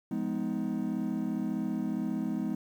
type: chord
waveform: triangle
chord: F half-diminished seventh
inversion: none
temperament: just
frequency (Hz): 174.61 / 209.5 / 251.4 / 314.3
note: F3 / Ab3 / Cb4 / Eb4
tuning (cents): 0 / +15 / +31 / +18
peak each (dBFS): -36 / -31 / -32 / -34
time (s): 0.11-2.55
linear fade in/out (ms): 5
effects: tanh soft clip ceiling -18 dBFS + 10-bit